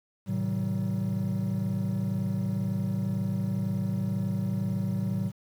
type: chord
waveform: triangle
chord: A diminished seventh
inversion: none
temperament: just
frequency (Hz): 110 / 132 / 158.4 / 190.08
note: A2 / C3 / Eb3 / Gb3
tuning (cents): 0 / +16 / +31 / +47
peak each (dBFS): -29 / -33 / -33 / -27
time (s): 0.26-5.32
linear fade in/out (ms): 50
effects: tanh soft clip ceiling -16 dBFS + 9-bit